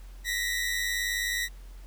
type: tone pair together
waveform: sawtooth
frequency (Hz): 1880 / 1979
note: A#6 / B6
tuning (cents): +14 / +3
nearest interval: minor second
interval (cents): 89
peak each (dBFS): -27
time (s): 0.24-1.49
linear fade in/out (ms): 50
effects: added 44 Hz sine -42 dBFS peak until 1.86 s + pink hiss -58 dBFS RMS until 1.86 s